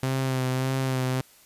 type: tone with vibrato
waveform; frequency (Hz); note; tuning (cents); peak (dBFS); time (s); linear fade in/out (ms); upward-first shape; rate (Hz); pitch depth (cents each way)
sawtooth; 130.81; C3; 0; -20; 0.03-1.21; 0; sine; 1.7; 28
effects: white hiss -55 dBFS RMS until 1.45 s + resampled to 32000 Hz